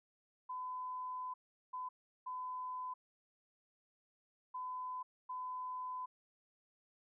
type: tone bursts at uneven times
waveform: sine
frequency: 1010 Hz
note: B5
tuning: 39 cents sharp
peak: -40 dBFS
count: 5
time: 0.49-1.34 / 1.73-1.89 / 2.26-2.94 / 4.54-5.03 / 5.29-6.06 s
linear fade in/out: 10 ms
effects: none